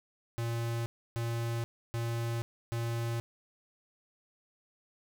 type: tone bursts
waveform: square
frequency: 116.54 Hz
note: A#2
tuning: in tune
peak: -32 dBFS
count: 4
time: 0.38-3.2 s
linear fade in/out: 0 ms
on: 480 ms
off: 300 ms
effects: none